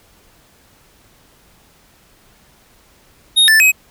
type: tone with pitch steps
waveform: square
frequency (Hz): 3724 / 1762 / 2536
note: A#7 / A6 / D#7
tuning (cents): -2 / +2 / +32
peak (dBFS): -8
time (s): 3.36-3.72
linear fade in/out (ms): 20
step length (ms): 120
effects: pink hiss -51 dBFS RMS until 3.9 s